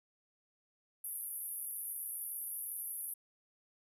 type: band-pass noise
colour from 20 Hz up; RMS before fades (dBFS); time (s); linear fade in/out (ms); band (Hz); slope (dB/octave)
white; -42; 1.04-3.14; 5; 10000 to 13000; 96
effects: none